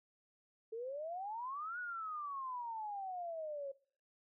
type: exponential two-way sweep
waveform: sine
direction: up then down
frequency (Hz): 435.7 to 1480 to 540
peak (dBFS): -40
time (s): 0.72-3.72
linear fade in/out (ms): 10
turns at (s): 1.79
effects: noise-tail reverb RT60 0.5 s tail -22 dB re dry